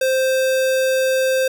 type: tone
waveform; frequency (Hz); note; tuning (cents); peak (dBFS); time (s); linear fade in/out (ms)
square; 523.3; C5; 0; -16; 0.01-1.48; 5
effects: none